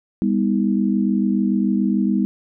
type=tone cluster; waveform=sine; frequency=200.2 / 247.1 / 317.9 Hz; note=G3 / B3 / D#4; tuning=+37 / +1 / +37 cents; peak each=-18 / -21 / -23 dBFS; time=0.22-2.25 s; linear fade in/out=0 ms; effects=none